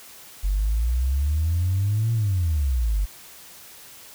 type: exponential two-way sweep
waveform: sine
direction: up then down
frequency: 46.25 to 116.54 to 46.25 Hz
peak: -18 dBFS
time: 0.43-3.06 s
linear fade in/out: 20 ms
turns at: 2.13 s
effects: tanh soft clip ceiling -15 dBFS + white hiss -45 dBFS RMS until 4.14 s